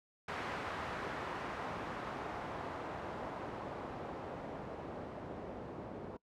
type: noise with low-pass filter sweep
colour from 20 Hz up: white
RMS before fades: -43 dBFS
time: 0.28-6.17 s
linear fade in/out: 5 ms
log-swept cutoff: 1500 to 500 Hz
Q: 0.95
effects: noise-tail reverb RT60 0.1 s tail -23 dB re dry + high-pass 60 Hz 12 dB/octave